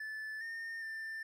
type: tone with pitch steps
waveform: triangle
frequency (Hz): 1746 / 1823 / 1784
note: A6 / A#6 / A6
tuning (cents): -14 / -39 / +23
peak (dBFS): -38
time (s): 0-1.23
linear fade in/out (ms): 5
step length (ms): 410
effects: none